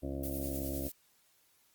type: harmonic tone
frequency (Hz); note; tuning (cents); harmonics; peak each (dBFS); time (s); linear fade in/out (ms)
68.5; C#2; -20; 1 / 2 / 3 / 4 / 5 / 7 / 8 / 9 / 10; -40 / -44 / -50 / -40 / -43 / -51 / -46 / -47 / -54; 0.02-0.89; 20
type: noise with tremolo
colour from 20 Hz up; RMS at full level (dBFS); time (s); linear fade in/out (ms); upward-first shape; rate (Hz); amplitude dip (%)
violet; -41; 0.23-0.92; 5; sine; 9.8; 40
effects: white hiss -69 dBFS RMS until 1.74 s + Opus 32 kbps